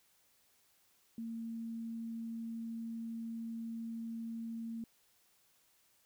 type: tone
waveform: sine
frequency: 228.2 Hz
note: A#3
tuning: 37 cents flat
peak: -39 dBFS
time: 1.18-4.84 s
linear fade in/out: 2 ms
effects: white hiss -71 dBFS RMS until 6.05 s